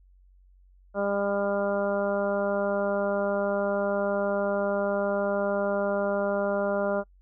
harmonic tone, 200.7 Hz, G3, 41 cents sharp, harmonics 1 / 2 / 3 / 4 / 5 / 6 / 7, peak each -32 / -32 / -26 / -37 / -39 / -39 / -36 dBFS, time 0.94-7.04 s, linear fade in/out 50 ms, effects noise-tail reverb RT60 0.1 s tail -26 dB re dry + added 46 Hz sine -54 dBFS peak until 7.21 s

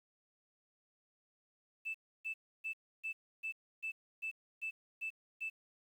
sine tone bursts, 2637 Hz, E7, in tune, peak -36 dBFS, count 10, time 1.85-5.5 s, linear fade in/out 20 ms, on 95 ms, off 300 ms, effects tanh soft clip ceiling -32 dBFS + 11-bit

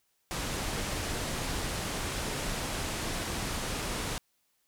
pink low-pass noise, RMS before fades -34 dBFS, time 0.31-4.18 s, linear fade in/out 0 ms, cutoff 11000 Hz, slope 24 dB/octave, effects white hiss -74 dBFS RMS until 4.67 s

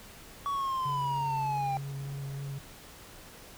triangle linear sweep, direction down, 1135 to 784 Hz, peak -27 dBFS, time 0.46-1.77 s, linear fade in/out 0 ms
triangle tone with vibrato, 138.6 Hz, C#3, in tune, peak -33 dBFS, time 0.85-2.59 s, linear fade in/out 10 ms, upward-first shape square, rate 3.3 Hz, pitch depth 10 cents each way
effects pink hiss -50 dBFS RMS until 3.57 s

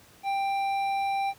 sine tone with hard clipping, 788 Hz, G5, 9 cents sharp, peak -27 dBFS, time 0.23-1.34 s, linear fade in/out 50 ms, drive 9 dB, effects pink hiss -55 dBFS RMS until 1.38 s + high-pass 80 Hz 12 dB/octave

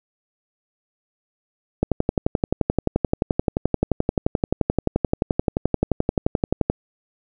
click train, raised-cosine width 2 ms, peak -4 dBFS, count 57, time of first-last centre 1.83-6.7 s, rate 11.5 Hz, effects none

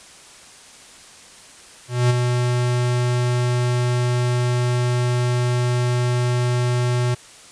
square tone with ADSR envelope, 122.9 Hz, B2, 8 cents flat, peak -13 dBFS, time 1.88-7.15 s, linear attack 220 ms, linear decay 18 ms, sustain -5 dB, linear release 12 ms, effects white hiss -44 dBFS RMS until 7.51 s + resampled to 22050 Hz

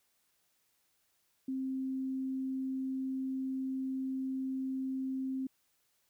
sine tone, 263.7 Hz, C4, 14 cents sharp, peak -33 dBFS, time 1.48-5.47 s, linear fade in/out 5 ms, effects white hiss -75 dBFS RMS until 6.09 s

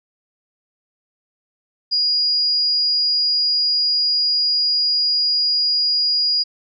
sine tone, 4875 Hz, D#8, 36 cents flat, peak -15 dBFS, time 1.91-6.44 s, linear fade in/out 20 ms, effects none

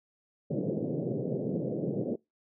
pink band-pass noise, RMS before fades -32 dBFS, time 0.5-2.16 s, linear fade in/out 10 ms, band 130 to 560 Hz, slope 48 dB/octave, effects noise-tail reverb RT60 0.2 s tail -24 dB re dry

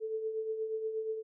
sine tone with tremolo, 440 Hz, A4, in tune, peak -30 dBFS, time 0-1.23 s, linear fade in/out 50 ms, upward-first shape triangle, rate 8.4 Hz, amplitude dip 60%, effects none

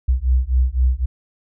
sine beating tone pair, 61.5 / 65.4 Hz, B1 / C2, -7 / 0 cents, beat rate 3.9 Hz, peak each -17 dBFS, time 0.08-1.06 s, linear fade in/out 10 ms, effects none

